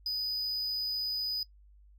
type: tone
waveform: triangle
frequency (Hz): 4978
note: D#8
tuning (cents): 0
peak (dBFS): -29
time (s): 0.06-1.43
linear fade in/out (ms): 2
effects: noise-tail reverb RT60 0.1 s tail -21 dB re dry + added 50 Hz sine -55 dBFS peak until 1.98 s